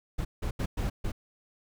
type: noise bursts at uneven times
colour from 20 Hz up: brown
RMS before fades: -30 dBFS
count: 5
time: 0.18-0.25 / 0.42-0.51 / 0.59-0.66 / 0.77-0.9 / 1.04-1.12 s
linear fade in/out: 10 ms
effects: none